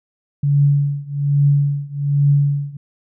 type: tone with tremolo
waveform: sine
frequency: 142.7 Hz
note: D3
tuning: 49 cents flat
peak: -9 dBFS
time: 0.43-2.77 s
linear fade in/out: 5 ms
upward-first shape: triangle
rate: 1.2 Hz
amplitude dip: 95%
effects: none